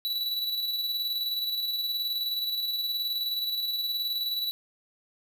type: tone with tremolo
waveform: square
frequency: 3942 Hz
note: B7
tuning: 4 cents flat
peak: -27 dBFS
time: 0.05-4.51 s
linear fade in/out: 0 ms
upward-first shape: square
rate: 19 Hz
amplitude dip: 35%
effects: none